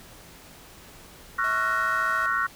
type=chord; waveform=sine; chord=Gb major seventh; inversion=second; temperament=equal with one note detuned; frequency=1108.7 / 1365.8 / 1480 / 1864.7 Hz; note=Db6 / F6 / Gb6 / Bb6; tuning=0 / -39 / 0 / 0 cents; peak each=-28 / -27 / -27 / -30 dBFS; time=1.38-2.47 s; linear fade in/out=10 ms
type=tone; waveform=sawtooth; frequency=646 Hz; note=E5; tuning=35 cents flat; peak=-33 dBFS; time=1.44-2.26 s; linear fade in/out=0 ms
effects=pink hiss -48 dBFS RMS until 2.55 s